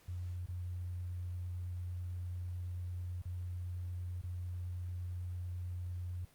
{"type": "tone with dropouts", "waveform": "sine", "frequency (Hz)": 89.1, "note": "F2", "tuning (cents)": 35, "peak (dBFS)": -38, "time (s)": [0.08, 6.25], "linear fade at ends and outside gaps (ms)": 5, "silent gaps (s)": [[0.461, 0.485], [3.219, 3.253], [4.215, 4.236]], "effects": ["pink hiss -65 dBFS RMS until 6.34 s", "Opus 48 kbps"]}